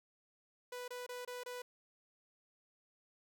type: tone bursts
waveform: sawtooth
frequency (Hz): 493.9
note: B4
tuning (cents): 0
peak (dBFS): -39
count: 5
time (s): 0.72-1.62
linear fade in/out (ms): 5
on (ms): 160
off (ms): 25
effects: none